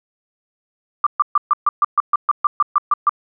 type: tone bursts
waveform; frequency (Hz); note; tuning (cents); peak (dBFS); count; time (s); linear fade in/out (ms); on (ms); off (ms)
sine; 1182; D6; +11; -10; 14; 1.04-3.094; 2; 26; 130
effects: none